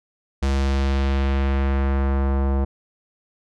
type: tone with low-pass filter sweep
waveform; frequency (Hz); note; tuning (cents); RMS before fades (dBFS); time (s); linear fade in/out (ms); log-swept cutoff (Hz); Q
square; 68.1; C#2; -30; -20; 0.42-2.65; 10; 6900 to 860; 1
effects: none